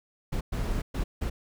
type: noise bursts at uneven times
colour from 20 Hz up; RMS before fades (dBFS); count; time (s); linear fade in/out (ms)
brown; -29; 4; 0.32-0.41 / 0.52-0.82 / 0.94-1.04 / 1.21-1.3; 10
effects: none